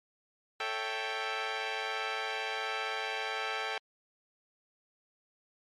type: chord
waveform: 10% pulse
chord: A dominant seventh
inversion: none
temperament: equal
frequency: 440 / 554.4 / 659.3 / 784 Hz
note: A4 / C#5 / E5 / G5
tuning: 0 / 0 / 0 / 0 cents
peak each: -29 / -33 / -33 / -27 dBFS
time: 0.6-3.78 s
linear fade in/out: 2 ms
effects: low-pass 4000 Hz 12 dB/octave + MP3 64 kbps